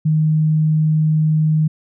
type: tone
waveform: sine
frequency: 155.56 Hz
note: D#3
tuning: in tune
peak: -12 dBFS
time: 0.05-1.68 s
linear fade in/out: 10 ms
effects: none